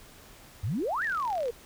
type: exponential two-way sweep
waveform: sine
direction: up then down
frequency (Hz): 83.1 to 1918 to 450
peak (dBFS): -27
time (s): 0.63-1.51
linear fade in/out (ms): 10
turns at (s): 1.04
type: click train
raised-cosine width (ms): 0.2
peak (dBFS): -28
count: 19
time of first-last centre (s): 1.02-1.483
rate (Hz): 38.9
effects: pink hiss -52 dBFS RMS until 1.65 s